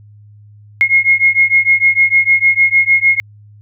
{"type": "beating tone pair", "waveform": "sine", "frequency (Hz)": [2152, 2158.6], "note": ["C7", "C#7"], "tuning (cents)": [48, -47], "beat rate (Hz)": 6.6, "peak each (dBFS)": -11, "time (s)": [0.81, 3.2], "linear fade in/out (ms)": 0, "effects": ["added 104 Hz sine -38 dBFS peak until 3.61 s"]}